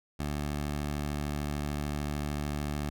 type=tone; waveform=15% pulse; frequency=73.42 Hz; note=D2; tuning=in tune; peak=-25 dBFS; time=0.19-2.9 s; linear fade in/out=10 ms; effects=none